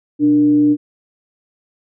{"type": "tone with frequency modulation", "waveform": "sine", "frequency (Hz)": 295.9, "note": "D4", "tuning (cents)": 13, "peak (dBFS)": -9, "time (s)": [0.19, 0.77], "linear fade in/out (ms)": 50, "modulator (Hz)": 170, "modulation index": 0.23, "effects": []}